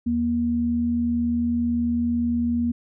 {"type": "tone pair together", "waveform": "sine", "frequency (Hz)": [79.84, 237.8], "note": ["D#2", "A#3"], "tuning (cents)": [45, 35], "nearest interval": "octave + perfect fifth", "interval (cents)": 1890, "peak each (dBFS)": [-31, -20], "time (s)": [0.06, 2.72], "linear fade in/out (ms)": 10, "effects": []}